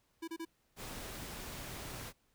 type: tone bursts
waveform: square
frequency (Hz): 329.6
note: E4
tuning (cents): 0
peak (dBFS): -40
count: 3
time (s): 0.22-0.452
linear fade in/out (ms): 10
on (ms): 58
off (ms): 29
type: noise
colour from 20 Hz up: pink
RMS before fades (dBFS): -45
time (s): 0.76-2.13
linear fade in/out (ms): 50
effects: pink hiss -75 dBFS RMS until 2.34 s